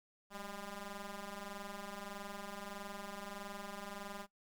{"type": "ring-modulated tone", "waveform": "10% pulse", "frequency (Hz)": 200.6, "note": "G3", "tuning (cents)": 40, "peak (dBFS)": -33, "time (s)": [0.3, 4.27], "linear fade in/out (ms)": 50, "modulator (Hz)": 412, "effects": ["noise-tail reverb RT60 0.1 s tail -19 dB re dry"]}